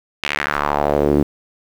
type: tone with band-pass filter sweep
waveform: sawtooth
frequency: 72.9 Hz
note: D2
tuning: 12 cents flat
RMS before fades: -18 dBFS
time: 0.23-1.23 s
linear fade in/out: 5 ms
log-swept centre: 2800 to 290 Hz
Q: 2.4
effects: 7-bit